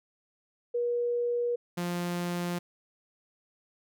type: tone pair in turn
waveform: sine / sawtooth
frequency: 480 / 175.18 Hz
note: B4 / F3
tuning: -49 / +6 cents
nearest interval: octave + perfect fourth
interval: 1745 cents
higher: first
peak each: -26 dBFS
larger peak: neither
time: 0.74-1.56 / 1.77-2.59 s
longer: neither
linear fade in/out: 10 ms
effects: none